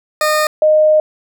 20% pulse / sine tone pair in turn, 612 / 616.3 Hz, D#5 / D#5, -29 / -17 cents, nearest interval unison, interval 12 cents, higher second, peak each -7 dBFS, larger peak neither, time 0.21-0.47 / 0.62-1 s, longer second, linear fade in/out 2 ms, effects none

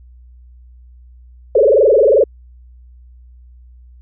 sine tone with frequency modulation, 493.9 Hz, B4, in tune, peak -7 dBFS, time 1.55-2.24 s, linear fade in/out 5 ms, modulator 22.5 Hz, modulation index 3.8, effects added 61 Hz sine -39 dBFS peak until 4.01 s

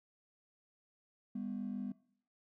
triangle ring-modulated tone, 224.6 Hz, A3, 36 cents sharp, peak -31 dBFS, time 1.35-1.92 s, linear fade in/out 5 ms, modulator 23.3 Hz, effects noise-tail reverb RT60 0.6 s tail -23 dB re dry + tanh soft clip ceiling -33 dBFS

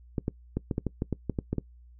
clicks, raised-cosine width 3 ms, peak -15 dBFS, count 12, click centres 0.182 / 0.281 / 0.57 / 0.712 / 0.781 / 0.867 / 1.021 / 1.127 / 1.297 / 1.388 / 1.53 / 1.583 s, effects noise-tail reverb RT60 0.1 s tail -21 dB re dry + added 60 Hz sine -50 dBFS peak until 1.99 s

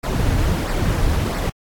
brown noise with flanger, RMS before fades -19 dBFS, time 0.03-1.5 s, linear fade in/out 10 ms, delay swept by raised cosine 0.3 to 5.6 ms, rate 1.5 Hz, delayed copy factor -0.6, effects AAC 64 kbps

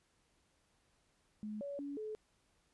sine tone with pitch steps, 212.3 / 566 / 283.8 / 430.4 Hz, G#3 / C#5 / C#4 / A4, +38 / +36 / +41 / -38 cents, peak -40 dBFS, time 1.43-2.15 s, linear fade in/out 0 ms, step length 180 ms, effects pink hiss -75 dBFS RMS until 2.73 s + resampled to 24000 Hz

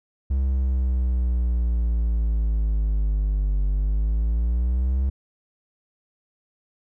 triangle exponential two-way sweep, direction down then up, 67.3 to 48.3 to 67.3 Hz, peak -17 dBFS, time 0.3-5.1 s, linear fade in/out 10 ms, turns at 3.66 s, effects none

